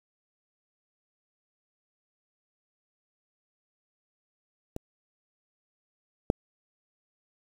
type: clicks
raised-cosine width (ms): 2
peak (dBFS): -21 / -8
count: 2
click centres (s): 4.764 / 6.301
effects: 7-bit